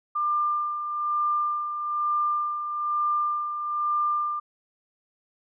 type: tone with tremolo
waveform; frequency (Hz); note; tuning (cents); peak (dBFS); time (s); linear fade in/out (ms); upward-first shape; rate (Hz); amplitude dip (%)
sine; 1195; D6; +30; -21; 0.15-4.4; 10; sine; 1.1; 55
effects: none